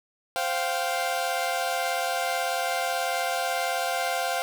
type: chord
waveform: sawtooth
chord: C suspended fourth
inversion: none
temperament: equal with one note detuned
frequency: 523.3 / 698.5 / 776.8 Hz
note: C5 / F5 / G5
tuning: 0 / 0 / -16 cents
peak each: -28 / -24 / -27 dBFS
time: 0.36-4.42 s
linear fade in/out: 0 ms
effects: none